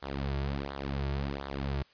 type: tone with flanger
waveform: sawtooth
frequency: 69.3 Hz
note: C#2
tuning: in tune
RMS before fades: -34 dBFS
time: 0.02-1.83 s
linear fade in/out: 10 ms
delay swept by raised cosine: 0.37 to 3.97 ms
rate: 1.4 Hz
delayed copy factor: -0.8
effects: white hiss -62 dBFS RMS until 1.93 s + resampled to 11025 Hz